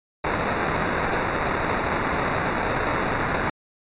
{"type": "noise with sample-and-hold", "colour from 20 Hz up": "white", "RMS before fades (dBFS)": -24, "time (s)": [0.24, 3.5], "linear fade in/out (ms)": 5, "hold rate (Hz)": 3150, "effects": ["resampled to 8000 Hz"]}